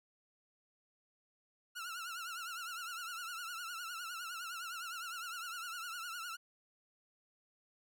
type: tone with vibrato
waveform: sawtooth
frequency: 1385 Hz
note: F6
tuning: 15 cents flat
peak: -38 dBFS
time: 1.75-6.37 s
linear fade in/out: 20 ms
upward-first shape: triangle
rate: 9.8 Hz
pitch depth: 120 cents each way
effects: none